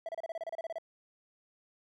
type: tone bursts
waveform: triangle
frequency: 659.3 Hz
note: E5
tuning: in tune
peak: -33 dBFS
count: 13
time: 0.06-0.784 s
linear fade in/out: 2 ms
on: 28 ms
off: 30 ms
effects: none